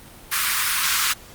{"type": "high-pass noise", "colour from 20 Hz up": "pink", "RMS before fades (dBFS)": -21, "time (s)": [0.31, 1.14], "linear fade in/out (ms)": 20, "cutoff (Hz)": 1100, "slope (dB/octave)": 48, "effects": ["pink hiss -44 dBFS RMS until 1.34 s", "Opus 32 kbps"]}